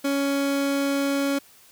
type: tone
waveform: 30% pulse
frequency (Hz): 278.8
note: C#4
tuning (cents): +10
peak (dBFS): -19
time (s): 0.04-1.39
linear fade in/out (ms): 10
effects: white hiss -53 dBFS RMS until 1.71 s